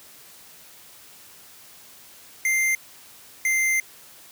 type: tone pair in turn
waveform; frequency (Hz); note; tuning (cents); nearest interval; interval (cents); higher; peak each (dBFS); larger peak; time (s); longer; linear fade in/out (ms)
square; 2093 / 2086; C7 / C7; 0 / -6; unison; 6; first; -20; neither; 2.45-2.75 / 3.45-3.8; second; 2
effects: white hiss -48 dBFS RMS until 4.31 s + high-pass 60 Hz 12 dB/octave